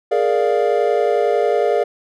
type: chord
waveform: triangle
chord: Bb dominant seventh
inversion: third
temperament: equal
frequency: 415.3 / 466.2 / 587.3 / 698.5 Hz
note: Ab4 / Bb4 / D5 / F5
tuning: 0 / 0 / 0 / 0 cents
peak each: -17 / -17 / -18 / -19 dBFS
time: 0.11-1.84 s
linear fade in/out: 10 ms
effects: none